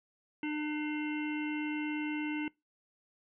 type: harmonic tone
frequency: 301.4 Hz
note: D4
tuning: 45 cents sharp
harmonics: 1 / 3 / 5 / 7 / 9 / 10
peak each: -33 / -45 / -47 / -43 / -45 / -53 dBFS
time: 0.43-2.48 s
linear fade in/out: 2 ms
effects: noise-tail reverb RT60 0.2 s tail -23 dB re dry